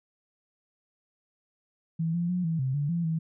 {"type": "tone with pitch steps", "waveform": "sine", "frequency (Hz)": [163.5, 172.4, 179.9, 163.3, 131.4, 144.6, 170.1, 161.5], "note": ["E3", "F3", "F#3", "E3", "C3", "D3", "F3", "E3"], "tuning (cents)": [-14, -22, -48, -16, 8, -27, -45, -35], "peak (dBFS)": -25, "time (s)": [1.99, 3.19], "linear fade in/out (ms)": 10, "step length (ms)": 150, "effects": []}